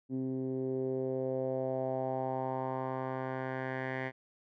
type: tone with low-pass filter sweep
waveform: 10% pulse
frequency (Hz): 130.81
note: C3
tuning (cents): 0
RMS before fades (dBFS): -35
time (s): 0.09-4.12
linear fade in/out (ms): 50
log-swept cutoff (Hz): 280 to 2000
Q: 3.2
effects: none